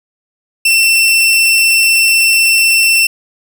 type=tone; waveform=sawtooth; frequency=2692 Hz; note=E7; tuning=36 cents sharp; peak=-4 dBFS; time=0.65-3.07 s; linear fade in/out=5 ms; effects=none